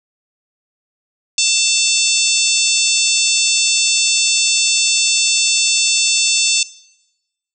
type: harmonic tone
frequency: 890 Hz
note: A5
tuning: 20 cents sharp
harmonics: 3 / 4 / 5 / 6 / 7 / 8 / 9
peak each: -20 / -20 / -20 / -20 / -20 / -20 / -20 dBFS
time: 1.38-6.63 s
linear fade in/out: 2 ms
effects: noise-tail reverb RT60 1.0 s tail -22 dB re dry

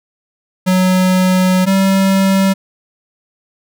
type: tone pair in turn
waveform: square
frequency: 184.9 / 193.16 Hz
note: F#3 / G3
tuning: -1 / -25 cents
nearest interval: minor second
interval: 76 cents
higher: second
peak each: -10 dBFS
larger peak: neither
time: 0.66-1.66 / 1.66-2.54 s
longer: first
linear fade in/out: 20 ms
effects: none

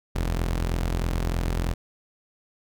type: tone pair together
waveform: sawtooth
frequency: 43.18 / 77 Hz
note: F1 / D#2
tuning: -19 / -17 cents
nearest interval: minor seventh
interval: 1002 cents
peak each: -20 / -29 dBFS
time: 0.15-1.74 s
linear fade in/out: 10 ms
effects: none

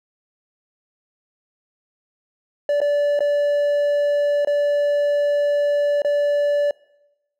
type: tone with dropouts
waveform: triangle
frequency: 580 Hz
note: D5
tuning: 22 cents flat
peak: -14 dBFS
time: 2.69-6.71 s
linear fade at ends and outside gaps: 2 ms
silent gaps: 2.804-2.815 / 3.192-3.205 / 4.449-4.472 / 6.02-6.047 s
effects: noise-tail reverb RT60 1.0 s tail -23 dB re dry

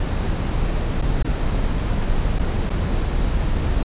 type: noise with dropouts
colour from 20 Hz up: brown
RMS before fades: -20 dBFS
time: 0-3.83 s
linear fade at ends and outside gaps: 5 ms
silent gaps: 1.016-1.021 / 1.227-1.245 / 2.388-2.393 / 2.696-2.701 s
effects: resampled to 8000 Hz

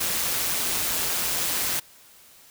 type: noise with amplitude modulation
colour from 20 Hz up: white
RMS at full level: -24 dBFS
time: 0-1.8 s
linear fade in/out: 10 ms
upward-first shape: sine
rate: 173 Hz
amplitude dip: 40%
effects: white hiss -52 dBFS RMS until 2.5 s

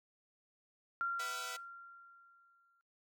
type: tone with exponential decay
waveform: sine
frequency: 1381 Hz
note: F6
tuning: 20 cents flat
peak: -32 dBFS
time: 1.01-2.81 s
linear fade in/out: 0 ms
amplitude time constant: 390 ms
type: chord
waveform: 5% pulse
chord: B suspended fourth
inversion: none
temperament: equal with one note detuned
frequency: 493.9 / 659.3 / 756.4 Hz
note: B4 / E5 / F#5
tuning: 0 / 0 / +38 cents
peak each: -36 dBFS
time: 1.19-1.57 s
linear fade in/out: 10 ms
effects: noise-tail reverb RT60 0.3 s tail -24 dB re dry

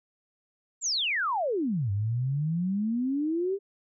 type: exponential two-way sweep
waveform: sine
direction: down then up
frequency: 7660 to 97 to 406.4 Hz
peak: -25 dBFS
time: 0.81-3.59 s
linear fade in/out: 50 ms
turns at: 1.91 s
effects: none

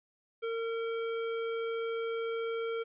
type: tone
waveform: square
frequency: 456.9 Hz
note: A#4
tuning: 35 cents flat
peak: -33 dBFS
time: 0.42-2.84 s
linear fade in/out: 20 ms
effects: resampled to 8000 Hz + 12-bit

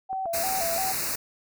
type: tone with vibrato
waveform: sine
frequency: 717 Hz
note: F5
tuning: 45 cents sharp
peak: -27 dBFS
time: 0.09-0.93 s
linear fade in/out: 20 ms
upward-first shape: square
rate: 2.9 Hz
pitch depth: 110 cents each way
type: click train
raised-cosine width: 1 ms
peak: -28 dBFS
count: 6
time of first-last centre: 0.13-0.763 s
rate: 7.9 Hz
type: band-stop noise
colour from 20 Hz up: white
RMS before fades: -29 dBFS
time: 0.33-1.16 s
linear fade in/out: 10 ms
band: 2700 to 3900 Hz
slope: 96 dB/octave
effects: none

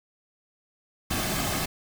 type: noise with comb filter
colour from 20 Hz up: pink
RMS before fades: -28 dBFS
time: 1.1-1.66 s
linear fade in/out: 10 ms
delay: 2.1 ms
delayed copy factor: -0.5
effects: none

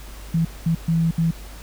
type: tone bursts at uneven times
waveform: sine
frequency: 164.81 Hz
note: E3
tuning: in tune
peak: -16 dBFS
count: 4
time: 0.34-0.45 / 0.66-0.75 / 0.88-1.11 / 1.18-1.31 s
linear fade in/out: 5 ms
effects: added 50 Hz sine -36 dBFS peak until 1.62 s + pink hiss -43 dBFS RMS until 1.62 s

